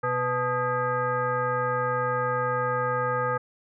sine tone with frequency modulation, 871 Hz, A5, 18 cents flat, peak -23 dBFS, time 0.03-3.38 s, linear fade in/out 10 ms, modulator 372 Hz, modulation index 1.8, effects none

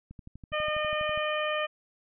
click train, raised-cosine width 5 ms, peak -32 dBFS, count 14, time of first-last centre 0.11-1.176 s, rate 12.2 Hz
harmonic tone, 609 Hz, D#5, 37 cents flat, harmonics 1 / 2 / 3 / 4 / 5, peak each -30 / -33 / -35 / -36 / -37 dBFS, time 0.52-1.67 s, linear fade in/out 20 ms
effects none

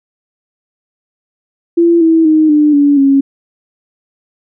sine tone with pitch steps, 339.3 / 325.3 / 311.9 / 299 / 286.6 / 274.8 Hz, F4 / E4 / D#4 / D4 / D4 / C#4, -50 / -23 / +4 / +31 / -42 / -15 cents, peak -5 dBFS, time 1.77-3.21 s, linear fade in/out 10 ms, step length 240 ms, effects none

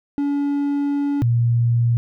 triangle / sine tone pair in turn, 284.8 / 118.16 Hz, C#4 / A#2, +47 / +24 cents, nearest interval octave + minor third, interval 1523 cents, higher first, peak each -16 / -14 dBFS, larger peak second, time 0.18-1.22 / 1.22-1.97 s, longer first, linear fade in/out 0 ms, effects none

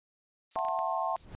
violet noise, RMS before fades -48 dBFS, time 0.51-1.25 s, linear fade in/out 2 ms
clicks, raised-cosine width 0.3 ms, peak -31 dBFS, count 6, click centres 0.556 / 0.589 / 0.65 / 0.685 / 0.79 / 1.165 s
sine chord, F# half-diminished seventh, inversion third, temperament just, 666 / 740 / 888 / 1065.6 Hz, E5 / F#5 / A5 / C6, +18 / 0 / +16 / +31 cents, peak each -34 dBFS, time 0.56-1.16 s, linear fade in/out 0 ms
brown noise with exponential growth, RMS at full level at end -41 dBFS, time 1.04-1.35 s, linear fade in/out 0 ms, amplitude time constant 67 ms
effects resampled to 8000 Hz

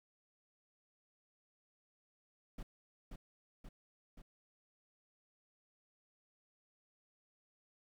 brown noise with echo, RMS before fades -45 dBFS, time 2.58-2.63 s, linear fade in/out 5 ms, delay 530 ms, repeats 3, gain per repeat -3 dB, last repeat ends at 4.22 s, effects none

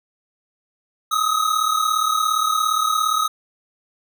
square tone pair together, 1246.7 / 1284 Hz, D#6 / E6, +3 / -46 cents, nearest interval minor second, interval 51 cents, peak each -21 dBFS, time 1.11-3.28 s, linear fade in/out 10 ms, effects none

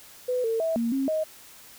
sine tone with pitch steps, 500 / 451.8 / 651 / 232.2 / 269.8 / 627 Hz, B4 / A4 / E5 / A#3 / C#4 / D#5, +21 / +46 / -22 / -7 / -47 / +13 cents, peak -23 dBFS, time 0.28-1.24 s, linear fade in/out 10 ms, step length 160 ms, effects white hiss -49 dBFS RMS until 1.78 s

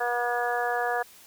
harmonic tone, 241.3 Hz, B3, 40 cents flat, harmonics 2 / 3 / 4 / 5 / 6 / 7, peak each -31 / -28 / -35 / -36 / -36 / -31 dBFS, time 0-1.03 s, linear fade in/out 10 ms, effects white hiss -52 dBFS RMS until 1.26 s

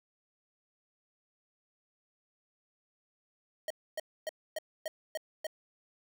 square tone bursts, 628 Hz, D#5, 16 cents sharp, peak -34 dBFS, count 7, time 3.68-5.468 s, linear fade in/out 2 ms, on 24 ms, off 270 ms, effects 10-bit

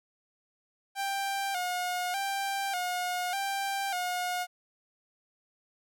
sawtooth tone with vibrato, 753 Hz, F#5, 30 cents sharp, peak -26 dBFS, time 0.95-4.47 s, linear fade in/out 50 ms, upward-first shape square, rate 0.84 Hz, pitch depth 79 cents each way, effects none

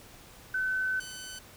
sine / 10% pulse tone pair in turn, 1519 / 1513.7 Hz, F#6 / F#6, +45 / +39 cents, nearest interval unison, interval 6 cents, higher first, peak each -27 / -32 dBFS, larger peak first, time 0.54-1 / 1-1.39 s, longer first, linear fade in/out 5 ms, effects pink hiss -52 dBFS RMS until 1.56 s

